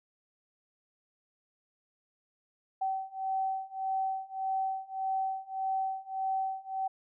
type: beating tone pair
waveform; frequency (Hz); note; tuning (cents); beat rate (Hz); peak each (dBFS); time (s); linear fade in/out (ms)
sine; 766 / 767.7; G5 / G5; -40 / -36; 1.7; -34 / -33; 2.81-6.88; 10
effects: none